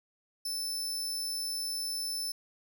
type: tone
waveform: sawtooth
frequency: 5280 Hz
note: E8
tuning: 2 cents sharp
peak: -30 dBFS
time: 0.45-2.32 s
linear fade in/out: 5 ms
effects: none